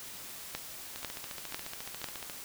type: two click trains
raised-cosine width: 0.2 ms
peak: -23 / -17 dBFS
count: 20 / 4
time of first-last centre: 0.96-2.298 / 0.55-2.043 s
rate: 14.2 / 2.01 Hz
effects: white hiss -45 dBFS RMS until 2.44 s